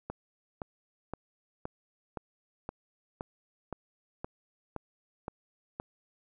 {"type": "click train", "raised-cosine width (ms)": 1, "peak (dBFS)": -22, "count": 12, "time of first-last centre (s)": [0.1, 5.799], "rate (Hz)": 1.93, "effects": []}